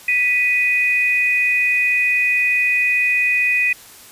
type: tone pair together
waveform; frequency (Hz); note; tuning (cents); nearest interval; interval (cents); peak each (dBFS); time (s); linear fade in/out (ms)
sine; 1975.5 / 2489; B6 / D#7; 0 / 0; major third; 400; -20 / -15; 0.08-3.73; 5
effects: white hiss -42 dBFS RMS until 4.11 s + resampled to 32000 Hz